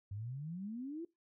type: exponential sweep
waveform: sine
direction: up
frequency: 95.8 to 349.2 Hz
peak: -40 dBFS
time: 0.11-1.05 s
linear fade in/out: 5 ms
effects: noise-tail reverb RT60 0.2 s tail -21 dB re dry